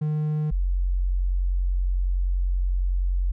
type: tone pair in turn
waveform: triangle / sine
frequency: 152.4 / 45.31 Hz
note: D#3 / F#1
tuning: -36 / -36 cents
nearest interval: octave + major sixth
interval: 2100 cents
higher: first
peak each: -20 dBFS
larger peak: neither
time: 0.01-0.51 / 0.51-3.32 s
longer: second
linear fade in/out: 10 ms
effects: none